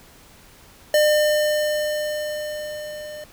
square tone with level ramp, 603 Hz, D5, 46 cents sharp, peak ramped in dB -14 to -34 dBFS, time 0.94-3.24 s, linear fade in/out 2 ms, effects pink hiss -49 dBFS RMS until 3.32 s

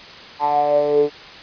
10% pulse tone with band-pass filter sweep, 146.83 Hz, D3, in tune, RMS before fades -17 dBFS, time 0.39-1.1 s, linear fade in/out 50 ms, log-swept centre 930 to 380 Hz, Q 9.2, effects white hiss -38 dBFS RMS until 1.42 s + resampled to 11025 Hz

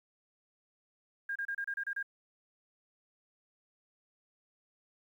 sine tone bursts, 1614 Hz, G#6, 50 cents flat, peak -33 dBFS, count 8, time 1.29-2.028 s, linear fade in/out 5 ms, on 66 ms, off 30 ms, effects 11-bit

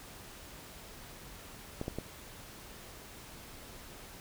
clicks, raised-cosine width 2 ms, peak -22 dBFS, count 3, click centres 1.814 / 1.881 / 1.986 s, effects pink hiss -50 dBFS RMS until 4.2 s

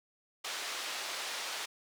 white band-pass noise, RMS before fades -39 dBFS, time 0.44-1.66 s, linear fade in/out 10 ms, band 530 to 4900 Hz, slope 12 dB/octave, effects none

